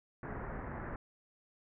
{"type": "low-pass noise", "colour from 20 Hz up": "pink", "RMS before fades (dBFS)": -42, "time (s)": [0.23, 0.96], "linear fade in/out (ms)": 2, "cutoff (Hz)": 1900, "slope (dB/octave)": 48, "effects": []}